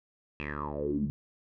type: tone with low-pass filter sweep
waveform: 10% pulse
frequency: 73.42 Hz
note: D2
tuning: in tune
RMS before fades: -33 dBFS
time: 0.4-1.1 s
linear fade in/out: 0 ms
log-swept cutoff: 2700 to 160 Hz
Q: 9.4
effects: none